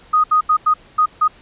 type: tone bursts at uneven times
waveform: sine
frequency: 1245 Hz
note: D#6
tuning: 1 cent sharp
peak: -10 dBFS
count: 6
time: 0.13-0.24 / 0.31-0.41 / 0.49-0.57 / 0.66-0.74 / 0.98-1.06 / 1.21-1.28 s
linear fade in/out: 10 ms
effects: pink hiss -47 dBFS RMS until 1.41 s + resampled to 8000 Hz